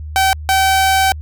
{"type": "tone pair in turn", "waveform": "sawtooth", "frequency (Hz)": [769, 769], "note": ["G5", "G5"], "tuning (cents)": [-33, -33], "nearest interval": "unison", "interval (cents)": 0, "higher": "neither", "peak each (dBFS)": [-7, -7], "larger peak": "neither", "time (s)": [[0.16, 0.33], [0.49, 1.12]], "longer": "second", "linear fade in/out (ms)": 0, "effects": ["added 76 Hz sine -25 dBFS peak until 1.21 s"]}